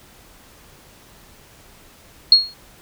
sine tone with exponential decay, 4300 Hz, C8, 47 cents sharp, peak -3 dBFS, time 2.32-2.54 s, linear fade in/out 2 ms, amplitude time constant 46 ms, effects pink hiss -48 dBFS RMS until 2.81 s

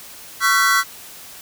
square tone cluster, 1113 / 1356 / 1520 / 1968 Hz, C#6 / E6 / F#6 / B6, +7 / +49 / +46 / -7 cents, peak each -20 dBFS, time 0.4-0.84 s, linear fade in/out 50 ms, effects white hiss -39 dBFS RMS until 1.41 s

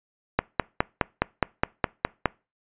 click train, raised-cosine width 0.5 ms, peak -4 dBFS, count 10, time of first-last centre 0.39-2.257 s, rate 4.82 Hz, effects noise-tail reverb RT60 0.3 s tail -24 dB re dry + resampled to 8000 Hz

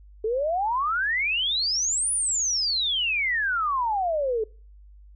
sine exponential two-way sweep, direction up then down, 422 to 9956 to 422 Hz, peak -22 dBFS, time 0.24-4.44 s, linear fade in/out 5 ms, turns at 2.12 s, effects noise-tail reverb RT60 0.4 s tail -25 dB re dry + added 50 Hz sine -46 dBFS peak until 5.15 s

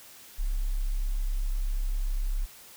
sine tone, 33.86 Hz, C#1, 40 cents flat, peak -25 dBFS, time 0.38-2.46 s, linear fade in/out 20 ms, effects white hiss -50 dBFS RMS until 2.76 s

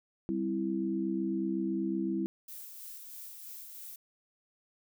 sine chord, C major, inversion second, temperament equal, 196 / 261.6 / 329.6 Hz, G3 / C4 / E4, 0 / 0 / 0 cents, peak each -34 / -37 / -32 dBFS, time 0.29-2.26 s, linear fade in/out 0 ms
violet noise with tremolo, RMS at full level -45 dBFS, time 2.48-3.96 s, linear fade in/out 5 ms, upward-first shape sine, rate 3.1 Hz, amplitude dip 30%
effects none

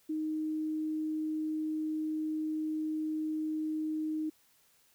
sine tone, 311.1 Hz, D#4, in tune, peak -31 dBFS, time 0.09-4.3 s, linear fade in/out 10 ms, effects white hiss -67 dBFS RMS until 4.94 s

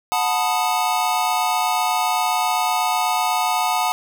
square chord, B dominant seventh, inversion second, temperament equal with one note detuned, 731.5 / 880 / 987.8 / 1244.5 Hz, F#5 / A5 / B5 / D#6, -20 / 0 / 0 / 0 cents, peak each -23 / -23 / -27 / -26 dBFS, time 0.12-3.92 s, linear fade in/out 0 ms, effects none

